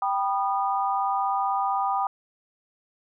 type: chord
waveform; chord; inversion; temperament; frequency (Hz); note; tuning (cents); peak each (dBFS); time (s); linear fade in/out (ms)
sine; G augmented; none; just; 784 / 980 / 1225; G5 / B5 / D#6; 0 / -14 / -27; -25 / -28 / -28; 0.02-2.07; 2
effects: none